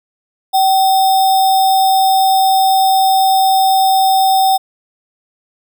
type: tone with sample-and-hold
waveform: sine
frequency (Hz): 768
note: G5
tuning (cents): -36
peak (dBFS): -8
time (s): 0.53-4.58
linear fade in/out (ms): 20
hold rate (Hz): 4410
effects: none